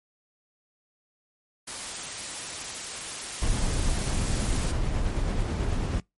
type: noise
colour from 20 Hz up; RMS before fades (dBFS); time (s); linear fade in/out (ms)
white; -35; 1.67-4.72; 10
type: noise with tremolo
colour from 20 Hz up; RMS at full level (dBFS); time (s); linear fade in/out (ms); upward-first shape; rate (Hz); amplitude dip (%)
brown; -25; 3.42-6; 2; sine; 9.2; 25
effects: noise-tail reverb RT60 0.2 s tail -25 dB re dry + MP3 48 kbps